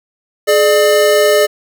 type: tone pair together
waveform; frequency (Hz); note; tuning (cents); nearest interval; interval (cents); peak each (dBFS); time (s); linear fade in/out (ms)
square; 422.8 / 598; G#4 / D5; +31 / +31; tritone; 600; -12 / -11; 0.47-1.47; 20
effects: none